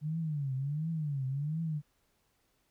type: tone with vibrato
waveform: sine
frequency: 146.83 Hz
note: D3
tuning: in tune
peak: -31 dBFS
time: 0.01-1.82 s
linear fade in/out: 50 ms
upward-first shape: triangle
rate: 1.4 Hz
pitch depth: 220 cents each way
effects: pink hiss -74 dBFS RMS until 2.7 s